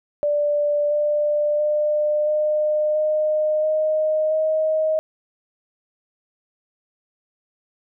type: tone with pitch steps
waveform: sine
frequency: 587.3 / 593.8 / 600.3 / 607 / 613.7 / 620.4 / 627.3 Hz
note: D5 / D5 / D5 / D#5 / D#5 / D#5 / D#5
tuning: 0 / +19 / +38 / -43 / -24 / -5 / +14 cents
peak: -17 dBFS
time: 0.23-4.99 s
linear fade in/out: 0 ms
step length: 680 ms
effects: none